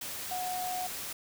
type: tone in noise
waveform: sine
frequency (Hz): 731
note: F#5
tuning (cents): -21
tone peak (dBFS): -33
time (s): 0.31-0.87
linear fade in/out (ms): 5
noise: white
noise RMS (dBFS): -39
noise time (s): 0.01-1.13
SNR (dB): +3
effects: none